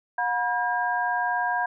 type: tone cluster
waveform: sine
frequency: 722 / 966 / 1613 Hz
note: F#5 / B5 / G6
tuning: -43 / -39 / +49 cents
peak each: -27 dBFS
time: 0.18-1.66 s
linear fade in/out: 5 ms
effects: none